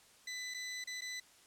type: tone with dropouts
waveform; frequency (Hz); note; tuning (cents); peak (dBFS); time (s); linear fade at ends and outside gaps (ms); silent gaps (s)
20% pulse; 1999; B6; +20; -35; 0.27-1.2; 5; 0.54-0.544 / 0.841-0.872 / 1.009-1.018
effects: white hiss -63 dBFS RMS until 1.46 s + low-pass 10000 Hz 12 dB/octave